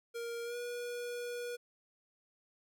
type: tone with pitch glide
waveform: square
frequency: 468.1 to 482.9 Hz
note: A#4 to B4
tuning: +7 to -39 cents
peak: -39 dBFS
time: 0.14-1.57 s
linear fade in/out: 20 ms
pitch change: +54 cents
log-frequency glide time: 0.44-0.56 s
effects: none